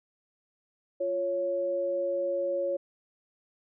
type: tone pair together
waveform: sine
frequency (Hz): 349.3 / 554.4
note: F4 / C#5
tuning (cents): 0 / 0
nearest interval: minor sixth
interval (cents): 800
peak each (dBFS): -35 / -27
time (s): 1-2.77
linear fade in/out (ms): 10
effects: none